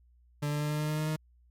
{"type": "tone with pitch steps", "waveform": "40% pulse", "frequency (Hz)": [146.83, 148.02, 149.22, 150.44, 151.66, 152.89, 154.13, 155.38], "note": ["D3", "D3", "D3", "D3", "D#3", "D#3", "D#3", "D#3"], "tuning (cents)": [0, 14, 28, 42, -44, -30, -16, -2], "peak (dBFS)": -28, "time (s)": [0.42, 1.164], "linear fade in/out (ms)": 10, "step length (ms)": 93, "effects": ["added 60 Hz sine -59 dBFS peak until 1.5 s", "MP3 96 kbps"]}